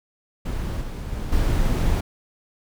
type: noise with level steps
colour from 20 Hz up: brown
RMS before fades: -26 / -30 / -28 / -20 dBFS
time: 0.45-2.01 s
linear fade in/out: 10 ms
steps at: 0.81 / 1.11 / 1.32 s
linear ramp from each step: 5 ms
effects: none